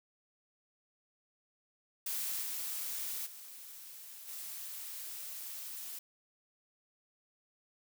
blue noise with level steps, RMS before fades -37 / -39 / -50 / -44 dBFS, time 2.06-5.99 s, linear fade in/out 5 ms, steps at 2.41 / 3.25 / 4.27 s, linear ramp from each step 20 ms, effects none

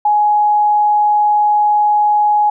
sine tone, 837 Hz, G#5, 13 cents sharp, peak -9 dBFS, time 0.05-2.5 s, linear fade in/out 5 ms, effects none

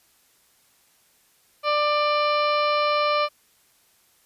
harmonic tone, 593 Hz, D5, 17 cents sharp, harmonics 1 / 2 / 3 / 4 / 5 / 6 / 7 / 8 / 9, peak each -23 / -22 / -38 / -29 / -34 / -41 / -34 / -42 / -40 dBFS, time 1.63-3.29 s, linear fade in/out 50 ms, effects white hiss -61 dBFS RMS until 4.25 s + resampled to 32000 Hz

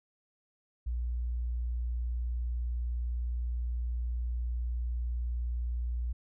sine tone, 59.8 Hz, A#1, 45 cents sharp, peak -30 dBFS, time 0.86-6.13 s, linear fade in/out 10 ms, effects none

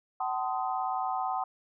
sine tone cluster, 758 / 876 / 1034 / 1251 Hz, F#5 / A5 / C6 / D#6, +42 / -8 / -21 / +9 cents, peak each -31 / -36 / -35 / -37 dBFS, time 0.2-1.44 s, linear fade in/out 5 ms, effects none

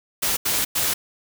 white noise bursts at uneven times, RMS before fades -22 dBFS, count 3, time 0.22-0.37 / 0.45-0.65 / 0.75-0.94 s, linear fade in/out 10 ms, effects none

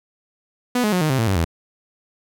sawtooth tone with pitch steps, 247 / 211.3 / 180.81 / 154.7 / 132.36 / 113.25 / 96.9 / 82.9 Hz, B3 / G#3 / F#3 / D#3 / C3 / A#2 / G2 / E2, 0 / +30 / -40 / -10 / +20 / -50 / -20 / +10 cents, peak -13 dBFS, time 0.75-1.446 s, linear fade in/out 5 ms, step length 87 ms, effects none

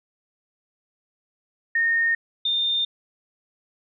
sine tone pair in turn, 1839 / 3619 Hz, A#6 / A7, -24 / +48 cents, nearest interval octave, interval 1172 cents, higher second, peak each -18 / -20 dBFS, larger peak first, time 1.75-2.15 / 2.45-2.85 s, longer neither, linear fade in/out 5 ms, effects none

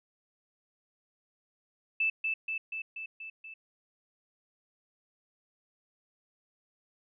sine tone with echo, 2636 Hz, E7, 1 cent flat, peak -25 dBFS, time 2-2.1 s, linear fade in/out 5 ms, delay 240 ms, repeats 6, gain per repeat -3 dB, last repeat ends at 3.54 s, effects none

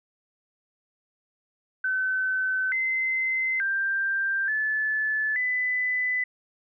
sine tone with pitch steps, 1523 / 2061 / 1580 / 1734 / 2001 Hz, F#6 / C7 / G6 / A6 / B6, +50 / -27 / +13 / -26 / +22 cents, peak -23 dBFS, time 1.84-6.24 s, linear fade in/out 5 ms, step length 880 ms, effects none

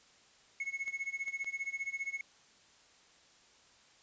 triangle tone with tremolo, 2190 Hz, C#7, 22 cents flat, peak -31 dBFS, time 0.6-2.21 s, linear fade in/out 2 ms, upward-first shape sine, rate 15 Hz, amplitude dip 90%
clicks, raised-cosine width 0.2 ms, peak -34 dBFS, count 3, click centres 0.88 / 1.282 / 1.445 s
effects white hiss -63 dBFS RMS until 4.02 s + resampled to 16000 Hz

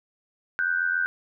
sine tone pair together, 1470 / 1557.4 Hz, F#6 / G6, -12 / -12 cents, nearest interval minor second, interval 100 cents, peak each -25 dBFS, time 0.59-1.06 s, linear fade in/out 0 ms, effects none

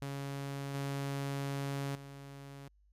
sawtooth tone with level steps, 139.2 Hz, C#3, 8 cents sharp, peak -34 / -31 / -43 dBFS, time 0.02-2.68 s, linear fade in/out 0 ms, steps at 0.74 / 1.95 s, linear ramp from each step 5 ms, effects added 50 Hz sine -64 dBFS peak until 2.92 s + resampled to 32000 Hz

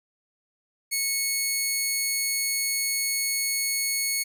10% pulse tone, 2200 Hz, C#7, 14 cents flat, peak -15 dBFS, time 0.91-4.24 s, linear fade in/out 20 ms, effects none

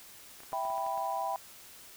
clicks, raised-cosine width 0.5 ms, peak -36 dBFS, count 8, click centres 0.404 / 0.434 / 0.523 / 0.652 / 0.702 / 0.78 / 0.865 / 0.977 s
sine chord, E minor, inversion none, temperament equal, 659.3 / 784 / 987.8 Hz, E5 / G5 / B5, 0 / 0 / 0 cents, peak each -37 / -34 / -35 dBFS, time 0.53-1.36 s, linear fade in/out 0 ms
effects white hiss -52 dBFS RMS until 1.96 s

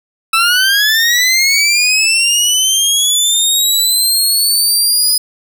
20% pulse linear sweep, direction up, 1306 to 5000 Hz, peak -4 dBFS, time 0.33-5.18 s, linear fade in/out 5 ms, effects none

